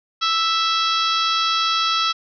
harmonic tone, 659 Hz, E5, 1 cent flat, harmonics 2 / 3 / 4 / 5 / 6 / 7 / 8 / 9, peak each -20 / -34 / -29 / -24 / -25 / -30 / -28 / -38 dBFS, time 0.21-2.13 s, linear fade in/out 20 ms, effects none

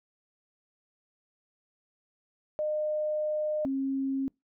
sine tone pair in turn, 609 / 269.8 Hz, D#5 / C#4, -37 / -47 cents, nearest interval octave + major second, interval 1410 cents, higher first, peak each -27 dBFS, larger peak neither, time 2.59-3.65 / 3.65-4.28 s, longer first, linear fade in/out 0 ms, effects noise-tail reverb RT60 0.2 s tail -26 dB re dry

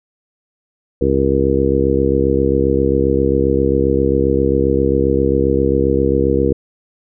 harmonic tone, 67.5 Hz, C#2, 45 cents flat, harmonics 1 / 2 / 3 / 4 / 5 / 6 / 7, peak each -20 / -22 / -23 / -20 / -19 / -19 / -17 dBFS, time 1.01-6.53 s, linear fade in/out 5 ms, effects none

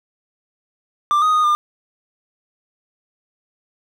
triangle tone with pitch steps, 1184 / 1247 / 1237 / 1203 Hz, D6 / D#6 / D#6 / D6, +14 / +3 / -10 / +41 cents, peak -11 dBFS, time 1.11-1.55 s, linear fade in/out 0 ms, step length 110 ms, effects none

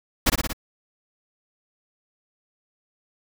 pink noise with echo, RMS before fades -17 dBFS, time 0.26-0.3 s, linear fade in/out 10 ms, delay 58 ms, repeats 4, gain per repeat -3 dB, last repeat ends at 0.532 s, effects none

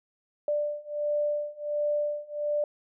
sine beating tone pair, 590 / 591.4 Hz, D5 / D5, +8 / +12 cents, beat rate 1.4 Hz, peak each -30 / -29 dBFS, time 0.48-2.64 s, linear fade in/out 2 ms, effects none

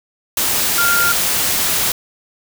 sine tone in noise, 1396.9 Hz, F6, in tune, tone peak -14 dBFS, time 0.78-1.12 s, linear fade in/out 2 ms, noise white, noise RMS -17 dBFS, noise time 0.37-1.92 s, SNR 0 dB, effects none

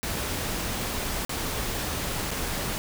pink noise with dropouts, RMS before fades -30 dBFS, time 0.03-2.78 s, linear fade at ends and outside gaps 0 ms, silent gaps 1.25-1.294 / 2.308-2.313 s, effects none

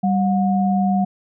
sine tone pair together, 194.7 / 722.9 Hz, G3 / F#5, -12 / -40 cents, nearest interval octave + major seventh, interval 2272 cents, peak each -16 / -21 dBFS, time 0.03-1.05 s, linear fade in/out 10 ms, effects none

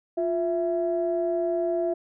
sine tone pair together, 351.1 / 662.8 Hz, F4 / E5, +9 / +9 cents, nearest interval major seventh, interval 1100 cents, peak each -25 dBFS, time 0.17-1.94 s, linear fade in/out 10 ms, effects tanh soft clip ceiling -15 dBFS

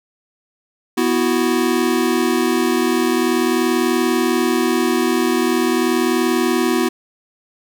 square chord, B suspended fourth, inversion none, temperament equal, 246.9 / 329.6 / 370 Hz, B3 / E4 / F#4, 0 / 0 / 0 cents, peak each -20 dBFS, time 0.97-6.89 s, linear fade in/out 10 ms, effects none

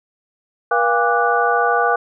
sine tone cluster, 479.5 / 696 / 809 / 1173 / 1475 Hz, A#4 / F5 / G#5 / D6 / F#6, +49 / -6 / -46 / -2 / -6 cents, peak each -20 dBFS, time 0.71-1.96 s, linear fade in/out 5 ms, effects none

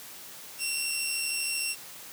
15% pulse tone pair together, 2665 / 2738 Hz, E7 / F7, +18 / -35 cents, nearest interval unison, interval 47 cents, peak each -30 / -22 dBFS, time 0.58-1.76 s, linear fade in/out 50 ms, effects white hiss -45 dBFS RMS until 2.12 s + high-pass 100 Hz 12 dB/octave

